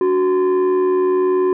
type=tone with frequency modulation; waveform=sine; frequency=370 Hz; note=F#4; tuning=in tune; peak=-11 dBFS; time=0.01-1.53 s; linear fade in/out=2 ms; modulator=659 Hz; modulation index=0.48; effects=tanh soft clip ceiling -11 dBFS